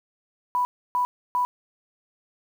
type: tone bursts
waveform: sine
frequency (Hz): 987.8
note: B5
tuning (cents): 0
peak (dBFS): -20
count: 3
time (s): 0.55-1.45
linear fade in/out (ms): 0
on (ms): 100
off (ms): 300
effects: 8-bit